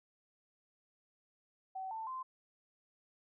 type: tone with pitch steps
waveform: sine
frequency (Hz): 760 / 888.3 / 1038.2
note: F#5 / A5 / C6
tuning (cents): +46 / +16 / -14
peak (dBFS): -39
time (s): 1.75-2.23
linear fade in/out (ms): 10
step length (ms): 160
effects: none